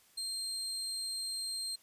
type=tone; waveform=30% pulse; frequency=4186 Hz; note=C8; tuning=in tune; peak=-33 dBFS; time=0.17-1.76 s; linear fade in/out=10 ms; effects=white hiss -65 dBFS RMS until 1.82 s + resampled to 32000 Hz